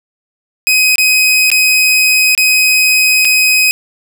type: tone with dropouts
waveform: sawtooth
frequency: 2519 Hz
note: D#7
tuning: 21 cents sharp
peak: -4 dBFS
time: 0.67-3.71 s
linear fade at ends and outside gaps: 0 ms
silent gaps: 0.957-0.982 / 1.502-1.516 / 2.35-2.377 / 3.248-3.252 s
effects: none